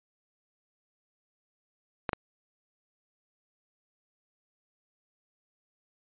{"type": "clicks", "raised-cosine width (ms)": 0.5, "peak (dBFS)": -13, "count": 2, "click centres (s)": [2.092, 2.132], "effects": ["resampled to 8000 Hz"]}